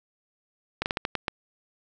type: slowing click train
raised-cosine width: 0.3 ms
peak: -10 dBFS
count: 7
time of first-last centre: 0.82-1.282 s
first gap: 39 ms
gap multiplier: 1.27
effects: none